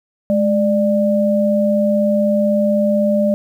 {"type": "tone pair together", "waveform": "sine", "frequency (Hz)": [210, 594], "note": ["G#3", "D5"], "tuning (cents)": [19, 20], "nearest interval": "octave + tritone", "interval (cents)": 1801, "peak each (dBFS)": -15, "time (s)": [0.3, 3.34], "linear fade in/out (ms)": 0, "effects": ["8-bit"]}